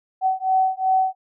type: beating tone pair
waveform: sine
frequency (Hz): 755 / 757.7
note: F#5 / F#5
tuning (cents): +35 / +41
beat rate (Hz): 2.7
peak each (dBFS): -20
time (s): 0.21-1.15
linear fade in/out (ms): 50
effects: none

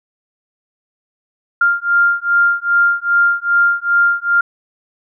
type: beating tone pair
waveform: sine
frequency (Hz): 1396.9 / 1399.4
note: F6 / F6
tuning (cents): 0 / +3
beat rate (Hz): 2.5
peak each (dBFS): -14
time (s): 1.61-4.41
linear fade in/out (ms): 5
effects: none

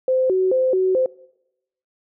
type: tone with vibrato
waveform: sine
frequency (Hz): 440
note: A4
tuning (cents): 0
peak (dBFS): -15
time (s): 0.08-1.06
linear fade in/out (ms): 2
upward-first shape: square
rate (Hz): 2.3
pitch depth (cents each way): 280
effects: noise-tail reverb RT60 0.9 s tail -23 dB re dry

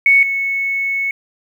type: tone pair in turn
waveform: sine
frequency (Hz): 2217 / 2205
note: C#7 / C#7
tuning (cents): 0 / -10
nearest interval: unison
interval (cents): 10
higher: first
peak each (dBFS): -7 / -16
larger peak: first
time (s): 0.06-0.23 / 0.23-1.11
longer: second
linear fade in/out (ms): 2
effects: 7-bit

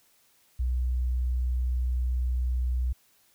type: tone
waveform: sine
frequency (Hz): 62.1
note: B1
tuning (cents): +10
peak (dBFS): -24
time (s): 0.59-2.93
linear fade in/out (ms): 10
effects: white hiss -64 dBFS RMS until 3.34 s

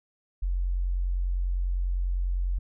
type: tone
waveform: sine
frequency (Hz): 45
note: F#1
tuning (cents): -47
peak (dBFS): -24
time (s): 0.42-2.59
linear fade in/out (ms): 10
effects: none

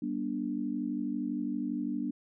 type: chord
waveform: sine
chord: G major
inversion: none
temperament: equal with one note detuned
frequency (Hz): 196 / 241.3 / 293.7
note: G3 / B3 / D4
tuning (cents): 0 / -40 / 0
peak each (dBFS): -38 / -34 / -34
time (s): 0.02-2.11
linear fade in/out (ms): 5
effects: none

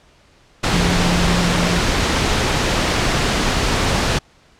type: tone in noise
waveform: sine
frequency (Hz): 174.61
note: F3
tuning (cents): 0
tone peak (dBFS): -18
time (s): 0.73-1.79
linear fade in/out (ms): 10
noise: pink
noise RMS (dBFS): -17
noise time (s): 0.63-4.19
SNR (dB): -4
effects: pink hiss -52 dBFS RMS until 4.59 s + low-pass 6000 Hz 12 dB/octave

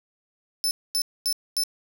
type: tone bursts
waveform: sawtooth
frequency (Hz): 5274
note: E8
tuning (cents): 0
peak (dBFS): -19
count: 4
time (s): 0.64-1.636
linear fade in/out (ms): 0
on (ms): 69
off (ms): 240
effects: none

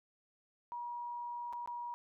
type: tone with dropouts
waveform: sine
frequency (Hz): 958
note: A#5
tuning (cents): +47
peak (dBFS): -39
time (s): 0.72-1.94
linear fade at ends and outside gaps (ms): 0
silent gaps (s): 1.527-1.533 / 1.66-1.675
effects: none

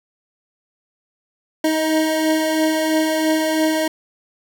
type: beating tone pair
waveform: 25% pulse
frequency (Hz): 312.2 / 315.2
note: D#4 / D#4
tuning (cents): +6 / +23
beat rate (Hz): 3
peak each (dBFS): -21 / -13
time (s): 1.64-3.88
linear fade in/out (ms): 5
effects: none

